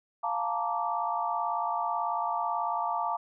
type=chord; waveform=sine; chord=Bb major seventh; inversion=second; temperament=just; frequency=699.2 / 874.1 / 932.3 / 1165.4 Hz; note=F5 / A5 / Bb5 / D6; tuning=+2 / -12 / 0 / -14 cents; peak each=-33 dBFS; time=0.23-3.17 s; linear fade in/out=10 ms; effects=none